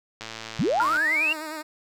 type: click train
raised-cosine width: 0.2 ms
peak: -18 dBFS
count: 86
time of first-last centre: 0.21-0.969 s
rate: 112 Hz
type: linear sweep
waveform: sine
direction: up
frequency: 110 to 2820 Hz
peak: -20 dBFS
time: 0.59-1.33 s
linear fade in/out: 5 ms
type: tone with exponential decay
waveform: sine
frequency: 1404 Hz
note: F6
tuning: 9 cents sharp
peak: -18 dBFS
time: 0.8-0.92 s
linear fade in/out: 1 ms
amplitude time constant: 26 ms
type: tone with vibrato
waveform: 10% pulse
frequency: 311.1 Hz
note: D#4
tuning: in tune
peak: -24 dBFS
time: 0.8-1.63 s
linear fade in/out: 20 ms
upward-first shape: sine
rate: 9.8 Hz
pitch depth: 54 cents each way
effects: none